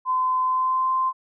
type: tone with pitch glide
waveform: sine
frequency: 1025 to 1041.1 Hz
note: C6 to C6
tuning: -36 to -9 cents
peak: -19 dBFS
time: 0.05-1.13 s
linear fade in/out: 50 ms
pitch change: +27 cents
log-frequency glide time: 0.43-0.92 s
effects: none